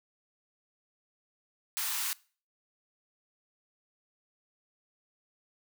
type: high-pass noise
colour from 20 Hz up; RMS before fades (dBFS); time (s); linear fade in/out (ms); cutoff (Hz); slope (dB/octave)
white; -33; 1.77-2.13; 0; 870; 48
effects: noise-tail reverb RT60 0.4 s tail -22 dB re dry